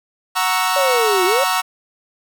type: chord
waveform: sawtooth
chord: F# dominant seventh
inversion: none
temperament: equal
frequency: 740 / 932.3 / 1108.7 / 1318.5 Hz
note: F#5 / A#5 / C#6 / E6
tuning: 0 / 0 / 0 / 0 cents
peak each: -18 dBFS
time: 0.35-1.62 s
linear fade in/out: 20 ms
type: linear two-way sweep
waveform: sine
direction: down then up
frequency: 575 to 349.2 to 575 Hz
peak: -16 dBFS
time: 0.76-1.44 s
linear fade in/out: 5 ms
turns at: 1.25 s
effects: none